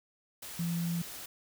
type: tone in noise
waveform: sine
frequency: 170 Hz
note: F3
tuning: 46 cents flat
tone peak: -30 dBFS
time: 0.59-1.02 s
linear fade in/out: 5 ms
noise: white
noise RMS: -44 dBFS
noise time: 0.42-1.26 s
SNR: +11 dB
effects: none